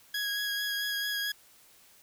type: tone with vibrato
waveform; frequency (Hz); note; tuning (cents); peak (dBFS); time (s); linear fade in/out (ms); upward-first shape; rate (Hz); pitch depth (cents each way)
20% pulse; 1656; G#6; -5; -25; 0.14-1.32; 5; sine; 4.5; 16
effects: white hiss -59 dBFS RMS until 2.02 s